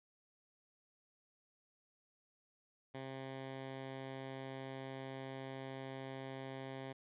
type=tone; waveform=10% pulse; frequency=133.5 Hz; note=C3; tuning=35 cents sharp; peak=-36 dBFS; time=2.94-6.93 s; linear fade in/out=10 ms; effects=resampled to 8000 Hz + 13-bit